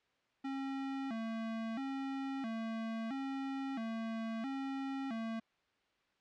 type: tone with vibrato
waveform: square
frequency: 246.9 Hz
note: B3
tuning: in tune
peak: -38 dBFS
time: 0.44-5.4 s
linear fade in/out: 10 ms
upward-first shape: square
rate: 0.75 Hz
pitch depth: 160 cents each way
effects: white hiss -75 dBFS RMS until 6.2 s + low-pass 3000 Hz 12 dB/octave